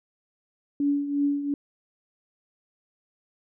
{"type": "tone with tremolo", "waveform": "sine", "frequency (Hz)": 285.4, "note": "D4", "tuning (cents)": -49, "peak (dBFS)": -19, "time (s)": [0.8, 1.54], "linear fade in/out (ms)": 2, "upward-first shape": "triangle", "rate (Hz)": 2.8, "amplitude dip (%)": 70, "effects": []}